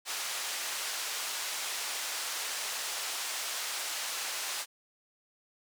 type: band-pass noise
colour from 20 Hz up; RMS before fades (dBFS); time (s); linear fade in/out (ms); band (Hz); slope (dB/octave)
white; -36; 0.05-4.66; 50; 650 to 7900; 12
effects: none